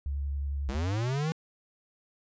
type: tone with vibrato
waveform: sine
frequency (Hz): 70.3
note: C#2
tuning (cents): +25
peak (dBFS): -29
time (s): 0.06-0.75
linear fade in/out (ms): 0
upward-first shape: sine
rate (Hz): 11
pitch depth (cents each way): 19
type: linear sweep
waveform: square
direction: up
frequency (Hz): 63 to 164.81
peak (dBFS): -28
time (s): 0.69-1.32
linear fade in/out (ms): 0
effects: resampled to 16000 Hz